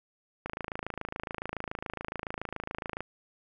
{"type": "click train", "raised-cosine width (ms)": 0.5, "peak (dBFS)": -19, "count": 70, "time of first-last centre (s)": [0.46, 3.006], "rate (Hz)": 27.1, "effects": []}